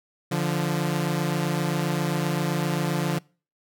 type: tone pair together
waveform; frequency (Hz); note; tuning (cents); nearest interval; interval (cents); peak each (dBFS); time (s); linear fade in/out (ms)
sawtooth; 146.49 / 174.1; D3 / F3; -4 / -5; minor third; 299; -22; 0.31-3.19; 10
effects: noise-tail reverb RT60 0.4 s tail -26 dB re dry